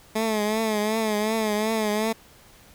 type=tone with vibrato; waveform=15% pulse; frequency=216.1 Hz; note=A3; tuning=31 cents flat; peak=-16 dBFS; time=0.15-2.13 s; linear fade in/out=10 ms; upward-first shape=triangle; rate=2.7 Hz; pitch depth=76 cents each way; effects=pink hiss -52 dBFS RMS until 2.74 s